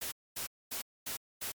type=noise bursts; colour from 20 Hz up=white; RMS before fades=-38 dBFS; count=5; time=0.01-1.52 s; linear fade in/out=10 ms; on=110 ms; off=240 ms; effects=MP3 96 kbps